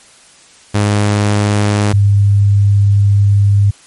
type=tone pair in turn; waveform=sawtooth / sine; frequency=103.4 / 100.81 Hz; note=G#2 / G2; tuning=-7 / +49 cents; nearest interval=unison; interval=44 cents; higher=first; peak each=-6 dBFS; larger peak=neither; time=0.74-1.93 / 1.93-3.71 s; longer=second; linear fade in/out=10 ms; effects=white hiss -43 dBFS RMS until 3.86 s + MP3 48 kbps